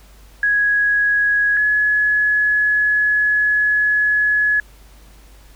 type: tone pair in turn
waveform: sine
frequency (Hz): 1665 / 1695.1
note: G#6 / G#6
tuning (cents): +4 / +35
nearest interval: unison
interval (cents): 31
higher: second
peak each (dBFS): -13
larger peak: neither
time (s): 0.43-1.57 / 1.57-4.6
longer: second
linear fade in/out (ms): 2
effects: added 50 Hz sine -43 dBFS peak until 5.55 s + pink hiss -50 dBFS RMS until 5.55 s